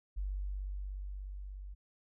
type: tone with level ramp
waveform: sine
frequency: 48.38 Hz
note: G1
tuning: 22 cents flat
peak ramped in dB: -33 to -43 dBFS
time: 0.16-1.75 s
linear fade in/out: 20 ms
effects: none